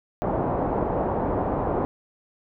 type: low-pass noise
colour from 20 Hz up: white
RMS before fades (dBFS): -25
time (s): 0.22-1.85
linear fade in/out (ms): 0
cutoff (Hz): 840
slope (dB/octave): 24
effects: none